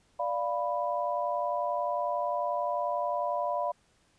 sine chord, B diminished, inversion first, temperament equal, 587.3 / 698.5 / 987.8 Hz, D5 / F5 / B5, 0 / 0 / 0 cents, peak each -32 dBFS, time 0.19-3.72 s, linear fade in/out 10 ms, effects pink hiss -67 dBFS RMS until 4.18 s + resampled to 22050 Hz

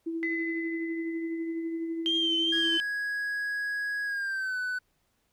sine tone with tremolo, 329.6 Hz, E4, in tune, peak -28 dBFS, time 0.06-2.78 s, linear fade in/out 10 ms, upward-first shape triangle, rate 12 Hz, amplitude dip 40%
sine tone with exponential decay, 2022 Hz, B6, 40 cents sharp, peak -28 dBFS, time 0.23-2.63 s, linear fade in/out 0 ms, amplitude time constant 520 ms
sine tone with vibrato, 3136 Hz, G7, in tune, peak -24 dBFS, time 2.06-2.8 s, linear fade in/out 0 ms, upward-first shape triangle, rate 2.5 Hz, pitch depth 48 cents each way
triangle tone with pitch glide, 1661.2 to 1497.2 Hz, G#6 to F#6, 0 to +20 cents, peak -27 dBFS, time 2.52-4.79 s, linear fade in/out 10 ms, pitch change -180 cents, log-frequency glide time 4.05-4.58 s
effects tanh soft clip ceiling -17 dBFS + pink hiss -73 dBFS RMS until 5.32 s

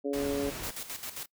harmonic tone, 140.9 Hz, C#3, 29 cents sharp, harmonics 2 / 3 / 4 / 5, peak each -32 / -32 / -35 / -48 dBFS, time 0.04-0.51 s, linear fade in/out 20 ms
pink noise, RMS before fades -39 dBFS, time 0.13-0.71 s, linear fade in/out 5 ms
white noise with tremolo, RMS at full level -38 dBFS, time 0.63-1.26 s, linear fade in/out 5 ms, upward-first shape square, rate 7.5 Hz, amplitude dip 65%
effects noise-tail reverb RT60 0.1 s tail -23 dB re dry

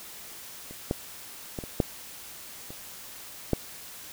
clicks, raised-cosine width 2 ms, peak -29 / -12 / -19 / -24 / -8 / -27 / -9 dBFS, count 7, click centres 0.71 / 0.911 / 1.588 / 1.638 / 1.802 / 2.705 / 3.533 s, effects white hiss -44 dBFS RMS until 4.12 s

